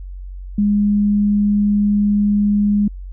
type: tone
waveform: sine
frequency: 205.7 Hz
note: G#3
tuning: 16 cents flat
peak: -12 dBFS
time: 0.58-2.88 s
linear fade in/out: 5 ms
effects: added 46 Hz sine -28 dBFS peak until 3.12 s